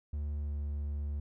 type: tone with pitch glide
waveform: triangle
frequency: 73.42 to 72.7 Hz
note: D2 to D2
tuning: 0 to -17 cents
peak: -31 dBFS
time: 0.13-1.2 s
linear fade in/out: 5 ms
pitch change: -17 cents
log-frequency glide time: 0.39-0.54 s
effects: none